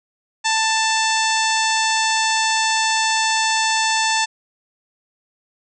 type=harmonic tone; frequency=885 Hz; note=A5; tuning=10 cents sharp; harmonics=1 / 2 / 3 / 4 / 5 / 6 / 7 / 8 / 9; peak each=-20 / -23 / -25 / -26 / -27 / -28 / -28 / -29 / -30 dBFS; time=0.44-4.26 s; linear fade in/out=20 ms; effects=none